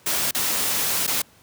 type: noise with dropouts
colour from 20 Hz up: white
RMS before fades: -23 dBFS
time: 0.06-1.22 s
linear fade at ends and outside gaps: 5 ms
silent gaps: 0.311-0.347 / 1.067-1.076 s
effects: pink hiss -54 dBFS RMS until 1.42 s + high-pass 80 Hz 12 dB/octave